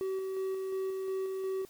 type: tone with tremolo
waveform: triangle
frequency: 381.4 Hz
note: G4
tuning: 47 cents flat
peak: -29 dBFS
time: 0.01-1.65 s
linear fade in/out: 0 ms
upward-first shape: square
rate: 2.8 Hz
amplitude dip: 25%
effects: white hiss -59 dBFS RMS until 1.69 s